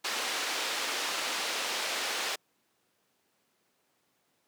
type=band-pass noise; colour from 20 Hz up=white; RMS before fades=-33 dBFS; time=0.04-2.36 s; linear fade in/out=10 ms; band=350 to 4500 Hz; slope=12 dB/octave; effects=pink hiss -73 dBFS RMS until 4.47 s + high-pass 200 Hz 12 dB/octave